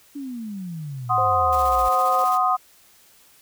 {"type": "exponential sweep", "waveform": "sine", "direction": "down", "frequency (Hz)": [291.6, 55.9], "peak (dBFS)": -29, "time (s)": [0.15, 1.89], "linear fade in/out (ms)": 10}
{"type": "chord", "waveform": "sine", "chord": "C diminished", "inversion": "second", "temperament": "equal", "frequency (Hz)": [740, 1046.5, 1244.5], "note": ["Gb5", "C6", "Eb6"], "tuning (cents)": [0, 0, 0], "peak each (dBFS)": [-21, -24, -20], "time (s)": [1.09, 2.57], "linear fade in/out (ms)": 20}
{"type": "tone", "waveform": "sine", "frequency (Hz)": 523.3, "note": "C5", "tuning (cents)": 0, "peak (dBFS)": -26, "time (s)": [1.18, 2.24], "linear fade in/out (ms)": 0}
{"type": "noise with tremolo", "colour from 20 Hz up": "white", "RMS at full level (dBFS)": -38, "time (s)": [1.52, 2.38], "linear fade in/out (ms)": 10, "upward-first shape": "square", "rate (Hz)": 15, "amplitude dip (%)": 40}
{"effects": ["white hiss -54 dBFS RMS until 3.41 s"]}